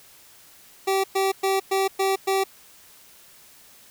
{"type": "tone bursts", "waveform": "25% pulse", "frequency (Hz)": 386.6, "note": "G4", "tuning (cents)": -24, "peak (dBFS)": -16, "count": 6, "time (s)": [0.87, 2.44], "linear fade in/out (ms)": 10, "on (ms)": 170, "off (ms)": 110, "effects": ["white hiss -51 dBFS RMS until 3.9 s"]}